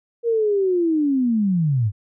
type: linear sweep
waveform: sine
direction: down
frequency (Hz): 474.7 to 95.9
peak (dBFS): -16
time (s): 0.23-1.92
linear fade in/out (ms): 50
effects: none